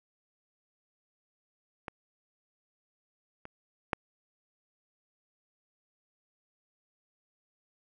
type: clicks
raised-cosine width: 0.5 ms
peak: -22 / -28 / -12 dBFS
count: 3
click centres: 1.882 / 3.454 / 3.932 s
effects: none